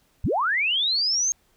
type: linear sweep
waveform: sine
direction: up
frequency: 40.68 to 6510 Hz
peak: -20 dBFS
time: 0.24-1.32 s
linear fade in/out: 0 ms
effects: pink hiss -64 dBFS RMS until 1.56 s